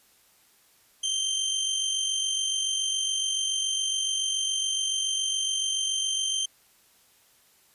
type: tone with amplitude modulation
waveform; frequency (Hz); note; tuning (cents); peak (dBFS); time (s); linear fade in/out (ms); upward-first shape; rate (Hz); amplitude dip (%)
25% pulse; 3136; G7; 0; -20; 1.03-6.46; 10; sine; 47.1; 40
effects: white hiss -61 dBFS RMS until 7.74 s + resampled to 32000 Hz